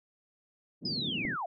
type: band-pass noise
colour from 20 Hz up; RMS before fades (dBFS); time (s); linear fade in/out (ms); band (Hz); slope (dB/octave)
white; -38; 0.81-1.37; 50; 140 to 280; 24
type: linear sweep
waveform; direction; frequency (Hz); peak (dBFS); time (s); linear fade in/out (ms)
sine; down; 5110 to 622.3; -32; 0.85-1.46; 5
type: click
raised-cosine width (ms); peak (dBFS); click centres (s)
2; -25; 1.251
effects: none